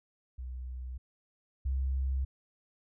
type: tone pair in turn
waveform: sine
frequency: 63 / 66.23 Hz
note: B1 / C2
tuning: +35 / +22 cents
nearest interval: minor second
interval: 87 cents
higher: second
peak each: -37 / -28 dBFS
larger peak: second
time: 0.38-0.98 / 1.65-2.25 s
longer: neither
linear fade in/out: 10 ms
effects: none